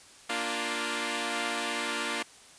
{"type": "chord", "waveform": "5% pulse", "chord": "Bb major", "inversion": "none", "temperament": "equal", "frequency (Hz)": [233.1, 293.7, 349.2], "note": ["Bb3", "D4", "F4"], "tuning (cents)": [0, 0, 0], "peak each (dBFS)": -23, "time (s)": [0.29, 2.23], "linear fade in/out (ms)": 10, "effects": ["white hiss -53 dBFS RMS until 2.58 s", "resampled to 22050 Hz"]}